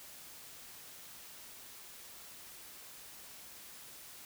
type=silence; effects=white hiss -52 dBFS RMS until 4.25 s